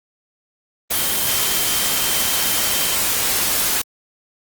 sine tone in noise, 3131 Hz, G7, 3 cents flat, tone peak -28 dBFS, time 0.95-2.96 s, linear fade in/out 10 ms, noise white, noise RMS -19 dBFS, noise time 0.9-3.82 s, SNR -12 dB, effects Opus 24 kbps

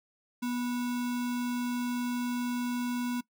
sine tone with sample-and-hold, 244 Hz, B3, 21 cents flat, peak -29 dBFS, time 0.42-3.21 s, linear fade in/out 10 ms, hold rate 1225 Hz, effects noise-tail reverb RT60 0.1 s tail -20 dB re dry

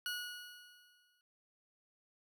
20% pulse tone with exponential decay, 1457 Hz, F#6, 27 cents flat, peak -31 dBFS, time 0.06-1.21 s, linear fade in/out 1 ms, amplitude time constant 250 ms, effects none

